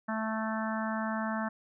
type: harmonic tone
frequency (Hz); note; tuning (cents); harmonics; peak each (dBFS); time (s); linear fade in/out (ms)
220; A3; 0; 1 / 3 / 4 / 5 / 6 / 7 / 8; -33 / -38 / -39 / -40 / -41 / -41 / -42; 0.08-1.49; 10
effects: none